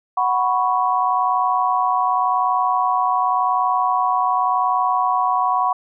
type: chord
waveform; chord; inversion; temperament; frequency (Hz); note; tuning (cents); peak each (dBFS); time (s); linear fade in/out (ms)
sine; F# suspended fourth; none; equal; 740 / 987.8 / 1108.7; F#5 / B5 / C#6; 0 / 0 / 0; -20; 0.17-5.73; 5
effects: none